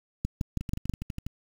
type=two click trains; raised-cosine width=5 ms; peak=-15 / -22 dBFS; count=5 / 9; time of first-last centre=0.25-0.896 / 0.61-1.266 s; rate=6.19 / 12.2 Hz; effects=7-bit